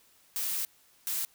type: noise bursts at uneven times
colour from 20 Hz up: blue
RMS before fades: -32 dBFS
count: 2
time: 0.36-0.65 / 1.07-1.25 s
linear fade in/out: 0 ms
effects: white hiss -63 dBFS RMS until 1.34 s